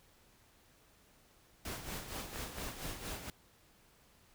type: noise with tremolo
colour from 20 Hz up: pink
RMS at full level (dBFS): -41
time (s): 1.65-3.3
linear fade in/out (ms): 2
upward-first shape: sine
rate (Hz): 4.3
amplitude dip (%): 60
type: clicks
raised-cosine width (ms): 0.5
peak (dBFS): -28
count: 3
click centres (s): 2.359 / 2.584 / 2.687
effects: pink hiss -66 dBFS RMS until 4.34 s